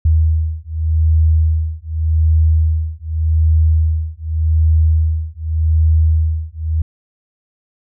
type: beating tone pair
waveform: sine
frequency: 79 / 79.85 Hz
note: D#2 / D#2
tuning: +27 / +45 cents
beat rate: 0.85 Hz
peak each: -14 dBFS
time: 0.05-6.82 s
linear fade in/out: 5 ms
effects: none